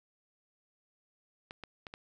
clicks, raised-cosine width 0.3 ms, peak -27 dBFS, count 4, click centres 1.509 / 1.637 / 1.868 / 1.939 s, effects none

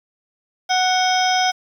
harmonic tone with a mistuned harmonic, 740 Hz, F#5, in tune, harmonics 1 / 2 / 3 / 4 / 5 / 7 / 8, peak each -17 / -24 / -26 / -25 / -31 / -25 / -29 dBFS, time 0.69-1.52 s, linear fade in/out 20 ms, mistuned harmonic 4, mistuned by +140 cents, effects 8-bit

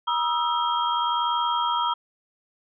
sine tone cluster, 956 / 1243 / 1324 / 3228 Hz, A#5 / D#6 / E6 / G#7, +43 / -2 / +7 / -50 cents, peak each -24 / -30 / -27 / -30 dBFS, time 0.07-1.94 s, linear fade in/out 10 ms, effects none

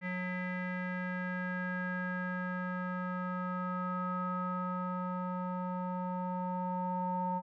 square tone with low-pass filter sweep, 181.7 Hz, F#3, 31 cents flat, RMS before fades -36 dBFS, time 0.01-7.42 s, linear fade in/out 50 ms, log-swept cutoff 2000 to 910 Hz, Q 7.2, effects none

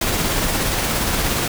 pink noise with tremolo, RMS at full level -19 dBFS, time 0.01-1.48 s, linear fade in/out 5 ms, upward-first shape sine, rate 17 Hz, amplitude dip 25%, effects none

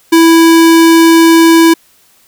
square tone, 329.6 Hz, E4, in tune, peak -3 dBFS, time 0.12-1.74 s, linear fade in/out 10 ms, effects white hiss -48 dBFS RMS until 2.27 s

